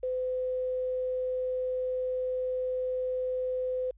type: tone with quantisation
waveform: sine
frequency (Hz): 509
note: C5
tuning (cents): -48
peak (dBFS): -28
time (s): 0.03-3.91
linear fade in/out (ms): 5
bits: 9
effects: added 50 Hz sine -55 dBFS peak until 3.97 s + resampled to 8000 Hz